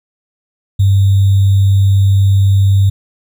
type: tone with sample-and-hold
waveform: sine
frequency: 98 Hz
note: G2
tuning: in tune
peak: -6 dBFS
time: 0.79-2.9 s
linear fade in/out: 10 ms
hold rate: 3675 Hz
effects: none